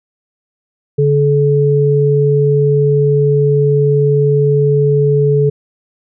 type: tone pair together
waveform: sine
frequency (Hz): 143.5 / 430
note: D3 / A4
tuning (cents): -40 / -40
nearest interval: octave + perfect fifth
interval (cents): 1900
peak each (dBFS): -11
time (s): 0.98-5.5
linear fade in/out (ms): 10
effects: none